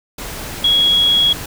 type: tone in noise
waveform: sine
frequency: 3326 Hz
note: G#7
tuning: 2 cents sharp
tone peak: -10 dBFS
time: 0.64-1.33 s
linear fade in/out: 5 ms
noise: pink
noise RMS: -28 dBFS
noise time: 0.18-1.46 s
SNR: +15 dB
effects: none